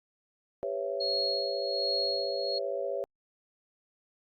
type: chord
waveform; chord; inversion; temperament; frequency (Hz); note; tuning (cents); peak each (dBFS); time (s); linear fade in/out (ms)
sine; C# half-diminished seventh; second; just; 399.1 / 498.9 / 554.4 / 665.2; G4 / B4 / C#5 / E5; +31 / +17 / 0 / +16; -37 / -37 / -33 / -38; 0.63-3.04; 0
type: tone with tremolo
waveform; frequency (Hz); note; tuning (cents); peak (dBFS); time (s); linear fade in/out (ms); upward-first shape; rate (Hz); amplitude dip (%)
sine; 4300; C8; +47; -28; 1-2.59; 10; sine; 1.3; 65
effects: Opus 48 kbps